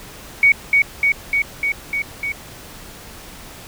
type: tone with echo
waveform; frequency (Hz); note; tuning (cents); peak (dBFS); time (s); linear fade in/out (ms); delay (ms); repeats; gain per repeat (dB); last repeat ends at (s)
sine; 2240; C#7; +18; -8; 0.43-0.52; 2; 300; 6; -2; 2.32
effects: pink hiss -38 dBFS RMS until 3.67 s